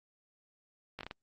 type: slowing click train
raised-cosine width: 0.3 ms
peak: -25 dBFS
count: 5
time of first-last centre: 0.99-1.111 s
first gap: 18 ms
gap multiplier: 1.36
effects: Opus 48 kbps